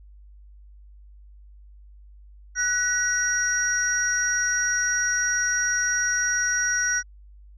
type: tone cluster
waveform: sine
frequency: 1483 / 1921 / 5720 Hz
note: F#6 / B6 / F8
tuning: +4 / -48 / +41 cents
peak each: -23 / -30 / -24 dBFS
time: 2.55-7.03 s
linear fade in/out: 50 ms
effects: tanh soft clip ceiling -12 dBFS + added 50 Hz sine -45 dBFS peak until 7.57 s